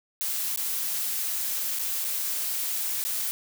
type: noise with dropouts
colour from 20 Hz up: blue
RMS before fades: -29 dBFS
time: 0.21-3.31 s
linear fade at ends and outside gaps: 0 ms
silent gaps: 0.56-0.574 / 1.788-1.794 / 2.044-2.048 / 3.04-3.05 s
effects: none